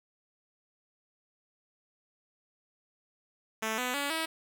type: tone with pitch steps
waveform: 5% pulse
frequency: 220.3 / 250.2 / 284 / 322.5 Hz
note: A3 / B3 / C#4 / E4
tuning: +2 / +23 / +42 / -38 cents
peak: -19 dBFS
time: 3.62-4.26 s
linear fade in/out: 10 ms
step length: 160 ms
effects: none